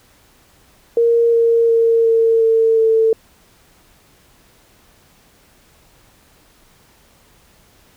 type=tone with pitch steps; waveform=sine; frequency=466.2 / 462.2 / 458.2 / 454.2 / 450.3 / 446.4 Hz; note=A#4 / A#4 / A#4 / A#4 / A4 / A4; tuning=0 / -15 / -30 / -45 / +40 / +25 cents; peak=-10 dBFS; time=0.97-3.13 s; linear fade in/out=2 ms; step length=360 ms; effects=pink hiss -52 dBFS RMS until 7.96 s